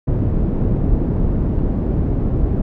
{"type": "low-pass noise", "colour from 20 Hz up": "pink", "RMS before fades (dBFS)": -17, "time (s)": [0.07, 2.62], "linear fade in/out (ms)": 10, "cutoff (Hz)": 300, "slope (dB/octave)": 12, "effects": []}